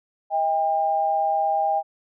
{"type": "tone pair together", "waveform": "sine", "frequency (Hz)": [636.4, 800], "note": ["D#5", "G5"], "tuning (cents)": [39, 35], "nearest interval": "major third", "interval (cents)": 396, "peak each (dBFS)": [-25, -20], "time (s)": [0.3, 1.83], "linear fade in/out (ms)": 50, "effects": []}